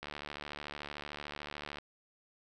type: click train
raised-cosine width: 0.3 ms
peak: -25 dBFS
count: 130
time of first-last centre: 0.03-1.785 s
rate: 73.5 Hz
effects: none